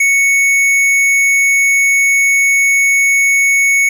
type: tone with hard clipping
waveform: sine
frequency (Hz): 2217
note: C#7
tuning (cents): 0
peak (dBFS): -10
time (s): 0-3.89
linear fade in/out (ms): 5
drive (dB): 11
effects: none